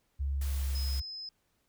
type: tone with pitch glide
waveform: sine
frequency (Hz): 69.3 to 67.68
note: C#2 to C#2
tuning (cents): 0 to -41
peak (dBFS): -29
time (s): 0.19-1.02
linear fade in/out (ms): 20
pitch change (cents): -41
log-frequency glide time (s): 0.36-0.64
type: noise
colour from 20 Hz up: white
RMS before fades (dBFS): -46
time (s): 0.41-1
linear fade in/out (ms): 5
type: tone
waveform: sine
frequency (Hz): 5100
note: D#8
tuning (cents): +42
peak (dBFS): -39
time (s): 0.75-1.29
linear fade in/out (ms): 2
effects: pink hiss -75 dBFS RMS until 1.68 s